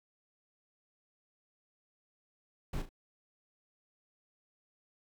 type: noise with echo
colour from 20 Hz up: brown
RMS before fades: -36 dBFS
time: 2.73-2.82 s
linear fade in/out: 5 ms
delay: 36 ms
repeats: 2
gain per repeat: -9 dB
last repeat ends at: 2.892 s
effects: none